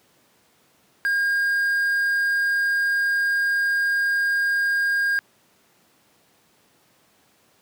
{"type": "tone with quantisation", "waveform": "triangle", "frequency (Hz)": 1617, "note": "G#6", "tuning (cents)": -47, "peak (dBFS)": -17, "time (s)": [1.05, 5.19], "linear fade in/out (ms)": 0, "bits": 7, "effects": ["pink hiss -60 dBFS RMS until 7.61 s", "high-pass 150 Hz 12 dB/octave"]}